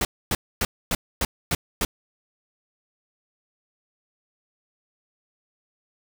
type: noise bursts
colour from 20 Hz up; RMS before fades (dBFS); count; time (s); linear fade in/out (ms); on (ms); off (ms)
pink; -23; 7; 0.01-1.85; 2; 40; 260
effects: none